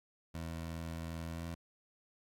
20% pulse tone with pitch glide, 82.41 to 83.95 Hz, E2 to E2, 0 to +32 cents, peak -35 dBFS, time 0.34-1.55 s, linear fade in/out 10 ms, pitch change +32 cents, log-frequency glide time 1.28-1.42 s, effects AAC 64 kbps

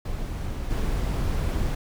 brown noise with level steps, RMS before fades -30 / -25 dBFS, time 0.05-1.75 s, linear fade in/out 5 ms, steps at 0.7 s, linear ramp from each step 10 ms, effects none

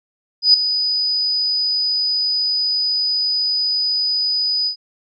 sine tone with ADSR envelope, 4974 Hz, D#8, 1 cent flat, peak -5 dBFS, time 0.42-4.76 s, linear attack 120 ms, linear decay 4 ms, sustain -11 dB, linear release 93 ms, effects none

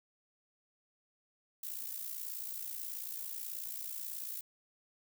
violet noise with amplitude modulation, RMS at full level -39 dBFS, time 1.63-4.41 s, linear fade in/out 5 ms, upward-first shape sine, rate 58.4 Hz, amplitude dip 65%, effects none

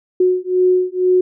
sine beating tone pair, 365.1 / 367.2 Hz, F#4 / F#4, -23 / -13 cents, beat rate 2.1 Hz, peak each -15 dBFS, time 0.2-1.21 s, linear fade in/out 5 ms, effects none

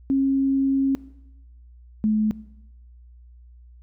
sine tone pair in turn, 271 / 215.1 Hz, C#4 / A3, -39 / -39 cents, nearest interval major third, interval 400 cents, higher first, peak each -17 dBFS, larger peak neither, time 0.1-0.95 / 2.04-2.31 s, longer first, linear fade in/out 0 ms, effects noise-tail reverb RT60 0.9 s tail -20 dB re dry + added 60 Hz sine -45 dBFS peak until 3.82 s

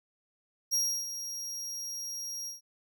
40% pulse tone with ADSR envelope, 5630 Hz, F8, 13 cents sharp, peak -24 dBFS, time 0.71-2.61 s, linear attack 26 ms, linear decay 320 ms, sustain -11 dB, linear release 140 ms, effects none

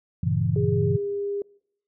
sine chord, G diminished seventh, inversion none, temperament equal with one note detuned, 97.04 / 116.54 / 138.59 / 164.81 Hz, G2 / Bb2 / Db3 / Fb3, -17 / 0 / 0 / 0 cents, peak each -26 dBFS, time 0.23-0.97 s, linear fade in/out 5 ms
sine tone with pitch glide, 410 to 403.7 Hz, G#4 to G#4, -22 to -49 cents, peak -25 dBFS, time 0.56-1.42 s, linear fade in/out 2 ms, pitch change -27 cents, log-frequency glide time 0.71-1.08 s
effects noise-tail reverb RT60 0.7 s tail -24 dB re dry

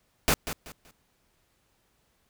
pink noise with echo, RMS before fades -22 dBFS, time 0.28-0.34 s, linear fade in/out 0 ms, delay 190 ms, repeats 3, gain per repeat -11 dB, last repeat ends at 0.91 s, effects pink hiss -70 dBFS RMS until 2.29 s

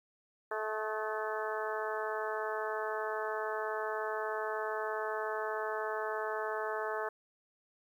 harmonic tone with a mistuned harmonic, 216.8 Hz, A3, 25 cents flat, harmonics 2 / 3 / 4 / 5 / 6 / 7 / 8, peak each -38 / -40 / -41 / -42 / -43 / -43 / -44 dBFS, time 0.51-7.09 s, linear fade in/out 5 ms, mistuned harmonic 6, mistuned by -32 cents, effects 11-bit

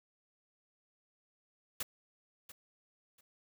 white noise with echo, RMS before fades -37 dBFS, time 1.8-1.83 s, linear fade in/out 5 ms, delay 690 ms, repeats 2, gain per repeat -14 dB, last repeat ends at 3.21 s, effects none

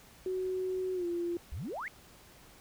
sine tone with pitch glide, 372.1 to 345.2 Hz, F#4 to F4, +10 to -20 cents, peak -31 dBFS, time 0.26-1.37 s, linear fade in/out 2 ms, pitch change -130 cents, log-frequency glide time 0.94-1.06 s
sine exponential sweep, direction up, 57.8 to 2256 Hz, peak -36 dBFS, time 1.52-1.88 s, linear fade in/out 0 ms
effects pink hiss -57 dBFS RMS until 2.6 s

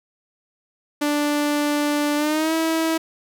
sawtooth tone with pitch glide, 293.7 to 324 Hz, D4 to E4, 0 to -30 cents, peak -15 dBFS, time 1.01-2.98 s, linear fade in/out 10 ms, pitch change +170 cents, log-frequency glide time 2.16-2.54 s, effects none

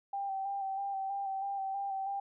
sine tone with vibrato, 784 Hz, G5, in tune, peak -33 dBFS, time 0.13-2.2 s, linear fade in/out 5 ms, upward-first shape square, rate 3.1 Hz, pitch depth 23 cents each way, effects none

